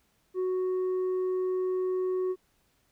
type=tone with tanh clipping; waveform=sine; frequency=370 Hz; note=F#4; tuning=in tune; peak=-27 dBFS; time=0.34-2.36 s; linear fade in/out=50 ms; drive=3 dB; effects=pink hiss -70 dBFS RMS until 2.91 s